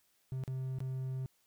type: tone with dropouts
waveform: triangle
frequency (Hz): 130.81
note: C3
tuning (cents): 0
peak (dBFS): -33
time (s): 0.32-1.26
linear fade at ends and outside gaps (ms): 0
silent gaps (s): 0.437-0.478 / 0.786-0.804
effects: white hiss -73 dBFS RMS until 1.46 s